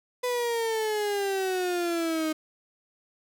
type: exponential sweep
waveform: 35% pulse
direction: down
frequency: 499.7 to 309.8 Hz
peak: -24 dBFS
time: 0.23-2.33 s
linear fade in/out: 10 ms
effects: none